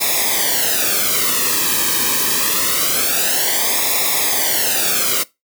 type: noise with flanger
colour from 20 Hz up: white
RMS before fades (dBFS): -17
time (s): 0-5.24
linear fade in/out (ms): 20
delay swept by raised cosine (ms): 0.66 to 1.45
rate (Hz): 0.25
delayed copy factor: -0.85
effects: noise-tail reverb RT60 0.2 s tail -20 dB re dry